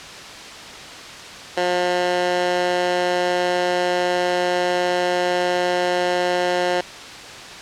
15% pulse tone with high-pass filter, 178.6 Hz, F3, 39 cents sharp, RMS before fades -20 dBFS, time 1.57-6.81 s, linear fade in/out 5 ms, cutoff 460 Hz, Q 0.95, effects white hiss -35 dBFS RMS until 7.61 s + low-pass 5000 Hz 12 dB/octave

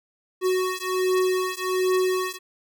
square beating tone pair, 370 / 371.3 Hz, F#4 / F#4, 0 / +6 cents, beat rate 1.3 Hz, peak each -25 dBFS, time 0.41-2.39 s, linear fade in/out 50 ms, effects none

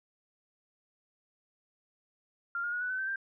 sine tone with pitch steps, 1392 / 1422.1 / 1452.8 / 1484.2 / 1516.2 / 1549 / 1582.4 Hz, F6 / F6 / F#6 / F#6 / F#6 / G6 / G6, -6 / +31 / -32 / +5 / +42 / -21 / +16 cents, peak -31 dBFS, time 2.55-3.159 s, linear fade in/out 2 ms, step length 87 ms, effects none

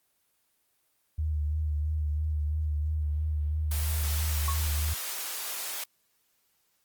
sine tone with vibrato, 76 Hz, D#2, 40 cents flat, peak -26 dBFS, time 1.18-4.94 s, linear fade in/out 10 ms, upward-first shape sine, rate 3 Hz, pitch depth 39 cents each way
white high-pass noise, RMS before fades -35 dBFS, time 3.71-5.84 s, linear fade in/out 5 ms, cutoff 530 Hz, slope 12 dB/octave
sine tone with exponential decay, 1100 Hz, C#6, 14 cents flat, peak -27 dBFS, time 4.48-4.65 s, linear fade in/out 2 ms, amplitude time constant 35 ms
effects white hiss -72 dBFS RMS until 6.84 s + Opus 24 kbps

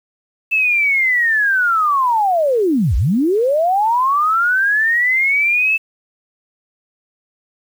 sine linear two-way sweep, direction down then up, 2646 to 49.13 to 2646 Hz, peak -12 dBFS, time 0.51-5.78 s, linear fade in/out 20 ms, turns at 2.96 s, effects 7-bit

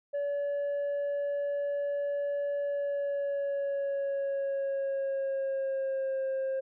sine tone with pitch glide, 571 to 532.8 Hz, D5 to C5, -49 to +31 cents, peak -26 dBFS, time 0.13-6.61 s, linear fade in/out 20 ms, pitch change -120 cents, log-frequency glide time 2.6-6.25 s, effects tanh soft clip ceiling -28 dBFS

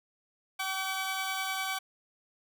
15% pulse tone pair together, 765.3 / 1143 Hz, G5 / D6, -42 / -47 cents, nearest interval perfect fifth, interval 695 cents, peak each -27 / -29 dBFS, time 0.59-1.79 s, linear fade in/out 10 ms, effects none

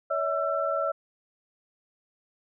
sine tone cluster, 564 / 644 / 1341 Hz, C#5 / E5 / E6, +30 / -41 / +29 cents, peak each -29 dBFS, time 0.1-0.92 s, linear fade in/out 10 ms, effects none

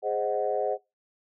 sine chord, Ab dominant seventh, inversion none, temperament equal, 415.3 / 523.3 / 622.3 / 740 Hz, Ab4 / C5 / Eb5 / Gb5, 0 / 0 / 0 / 0 cents, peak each -30 dBFS, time 0.02-0.78 s, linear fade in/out 50 ms, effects noise-tail reverb RT60 0.2 s tail -20 dB re dry + tanh soft clip ceiling -14 dBFS

